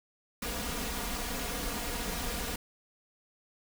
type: noise with comb filter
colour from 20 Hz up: pink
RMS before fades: -35 dBFS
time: 0.42-2.56 s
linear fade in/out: 5 ms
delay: 4.2 ms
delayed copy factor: +0.65
effects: none